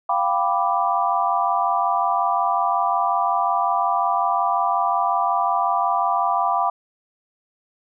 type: chord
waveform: sine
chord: G dominant seventh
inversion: third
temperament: equal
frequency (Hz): 698.5 / 784 / 987.8 / 1174.7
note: F5 / G5 / B5 / D6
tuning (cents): 0 / 0 / 0 / 0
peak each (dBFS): -23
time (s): 0.09-6.7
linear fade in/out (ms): 5
effects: none